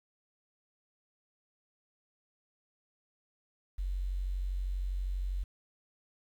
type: tone with quantisation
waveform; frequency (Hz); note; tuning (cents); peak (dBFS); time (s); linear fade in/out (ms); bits
sine; 46.25; F#1; 0; -31; 3.78-5.44; 10; 10
effects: none